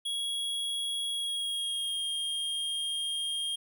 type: tone with pitch glide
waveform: square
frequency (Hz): 3322 to 3227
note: G#7 to G7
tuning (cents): 0 to +50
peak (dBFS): -31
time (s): 0.05-3.56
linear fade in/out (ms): 10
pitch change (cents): -50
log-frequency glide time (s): 1.1-2.05
effects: none